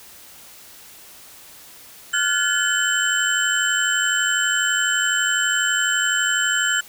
sine tone cluster, 1403 / 1495 / 1716 / 3039 / 7510 Hz, F6 / F#6 / A6 / F#7 / A#8, +8 / +17 / -44 / +46 / +12 cents, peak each -24 dBFS, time 2.13-6.81 s, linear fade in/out 10 ms, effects white hiss -44 dBFS RMS until 6.88 s

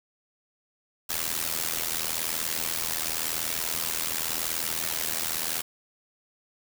white noise with amplitude modulation, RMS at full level -26 dBFS, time 1.09-5.62 s, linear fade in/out 10 ms, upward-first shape sine, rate 80.9 Hz, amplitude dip 85%, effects none

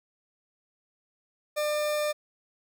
40% pulse tone, 599 Hz, D5, 34 cents sharp, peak -25 dBFS, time 1.56-2.13 s, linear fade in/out 20 ms, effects none

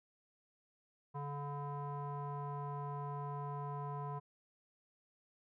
square tone with low-pass filter, 143.4 Hz, D3, 41 cents flat, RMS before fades -42 dBFS, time 1.14-4.2 s, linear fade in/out 20 ms, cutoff 980 Hz, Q 5.3, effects none

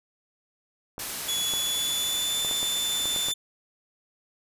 clicks, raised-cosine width 1 ms, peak -22 dBFS, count 8, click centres 0.981 / 1.537 / 2.448 / 2.512 / 2.63 / 3.056 / 3.162 / 3.285 s
white noise, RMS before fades -33 dBFS, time 0.99-3.32 s, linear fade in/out 5 ms
sawtooth tone with pitch glide, 3402 to 3528 Hz, G#7 to A7, +41 to +4 cents, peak -23 dBFS, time 1.28-3.34 s, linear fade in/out 10 ms, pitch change +63 cents, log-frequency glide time 1.44-2.38 s
effects resampled to 32000 Hz

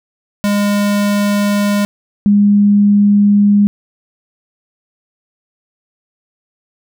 square / sine tone pair in turn, 204.2 / 204.2 Hz, G#3 / G#3, -29 / -29 cents, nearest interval unison, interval 0 cents, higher neither, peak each -12 / -6 dBFS, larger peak second, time 0.44-1.85 / 2.26-3.67 s, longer neither, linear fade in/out 0 ms, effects none

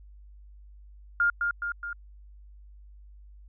sine tone with echo, 1409 Hz, F6, 15 cents sharp, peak -20 dBFS, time 1.2-1.3 s, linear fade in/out 2 ms, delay 210 ms, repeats 3, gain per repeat -4 dB, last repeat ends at 1.93 s, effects added 50 Hz sine -47 dBFS peak until 3.48 s

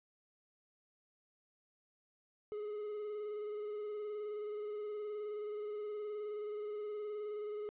triangle tone with vibrato, 420 Hz, G#4, 19 cents sharp, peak -37 dBFS, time 2.52-7.69 s, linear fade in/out 0 ms, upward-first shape square, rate 19 Hz, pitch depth 21 cents each way, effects resampled to 8000 Hz + 13-bit

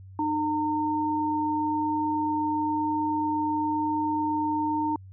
sine tone pair together, 304.9 / 913.7 Hz, D#4 / A#5, -35 / -35 cents, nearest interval octave + perfect fifth, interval 1900 cents, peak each -27 / -26 dBFS, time 0.19-4.96 s, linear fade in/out 2 ms, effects added 95 Hz sine -43 dBFS peak until 5.12 s

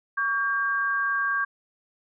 sine tone pair together, 1131.1 / 1601 Hz, C#6 / G6, +35 / +36 cents, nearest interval tritone, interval 601 cents, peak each -27 / -24 dBFS, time 0.17-1.45 s, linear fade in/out 10 ms, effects none

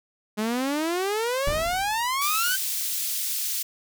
sawtooth exponential sweep, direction up, 207.7 to 1568 Hz, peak -20 dBFS, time 0.37-2.57 s, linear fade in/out 20 ms
brown noise with exponential decay, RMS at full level -27 dBFS, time 1.47-2.26 s, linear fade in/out 1 ms, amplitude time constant 170 ms
white high-pass noise, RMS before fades -28 dBFS, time 2.21-3.63 s, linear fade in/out 10 ms, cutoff 3500 Hz, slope 12 dB/octave
effects none

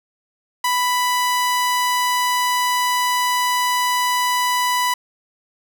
sawtooth tone, 990 Hz, B5, 4 cents sharp, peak -13 dBFS, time 0.64-4.94 s, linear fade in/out 5 ms, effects none

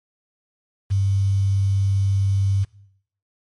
sine tone with quantisation, 98 Hz, G2, in tune, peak -16 dBFS, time 0.9-2.65 s, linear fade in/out 20 ms, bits 7, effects noise-tail reverb RT60 0.7 s tail -21 dB re dry + MP3 48 kbps

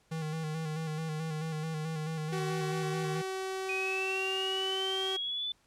square tone with vibrato, 157.6 Hz, D#3, 23 cents sharp, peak -34 dBFS, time 0.11-3.22 s, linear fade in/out 10 ms, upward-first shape square, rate 4.6 Hz, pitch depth 36 cents each way
sawtooth tone with pitch glide, 377.8 to 382 Hz, F#4 to G4, +36 to -45 cents, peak -30 dBFS, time 2.32-5.17 s, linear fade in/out 10 ms, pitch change +19 cents, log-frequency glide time 2.51-4.29 s
sine exponential sweep, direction up, 2489 to 3520 Hz, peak -32 dBFS, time 3.69-5.52 s, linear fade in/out 2 ms
effects pink hiss -68 dBFS RMS until 5.66 s + low-pass 10000 Hz 12 dB/octave

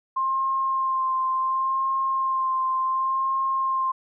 sine tone with vibrato, 1057 Hz, C6, 17 cents sharp, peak -21 dBFS, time 0.16-3.92 s, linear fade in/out 10 ms, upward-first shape sine, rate 0.69 Hz, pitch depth 18 cents each way, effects none

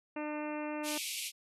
harmonic tone, 300.6 Hz, D4, 40 cents sharp, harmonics 1 / 2 / 3 / 4 / 5 / 6 / 7 / 8 / 9, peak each -38 / -41 / -44 / -49 / -51 / -52 / -52 / -51 / -50 dBFS, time 0.16-0.98 s, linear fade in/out 5 ms
pink band-pass noise, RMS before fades -39 dBFS, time 0.83-1.32 s, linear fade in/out 50 ms, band 2200 to 13000 Hz, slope 96 dB/octave
effects none

